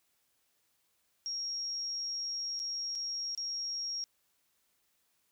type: tone with dropouts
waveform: sine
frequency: 5588 Hz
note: F8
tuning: in tune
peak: -34 dBFS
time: 1.26-4.04 s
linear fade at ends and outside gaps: 0 ms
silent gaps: 2.593-2.599 / 2.952-2.956 / 3.349-3.376 s
effects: white hiss -75 dBFS RMS until 5.31 s